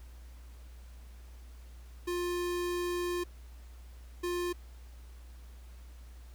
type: tone bursts at uneven times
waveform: square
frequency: 352.5 Hz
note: F4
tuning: 16 cents sharp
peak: -32 dBFS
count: 2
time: 2.07-3.24 / 4.23-4.53 s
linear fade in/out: 10 ms
effects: added 60 Hz sine -47 dBFS peak until 6.34 s + pink hiss -62 dBFS RMS until 6.34 s